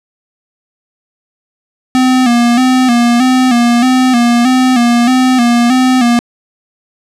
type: tone with vibrato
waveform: square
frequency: 246.9 Hz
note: B3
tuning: in tune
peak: -7 dBFS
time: 1.95-6.19 s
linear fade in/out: 0 ms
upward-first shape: square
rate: 1.6 Hz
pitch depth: 65 cents each way
effects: low-pass 9000 Hz 12 dB/octave